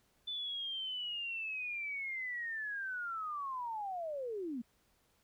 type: linear sweep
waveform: sine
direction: down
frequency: 3520 to 220 Hz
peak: -37 dBFS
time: 0.27-4.62 s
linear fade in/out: 10 ms
effects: pink hiss -73 dBFS RMS until 5.23 s